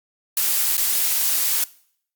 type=noise with dropouts; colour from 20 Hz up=blue; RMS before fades=-20 dBFS; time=0.37-1.64 s; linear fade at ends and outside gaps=2 ms; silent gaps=0.769-0.778 s; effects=noise-tail reverb RT60 0.6 s tail -21 dB re dry + Opus 48 kbps